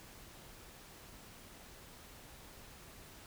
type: silence
effects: pink hiss -55 dBFS RMS until 3.26 s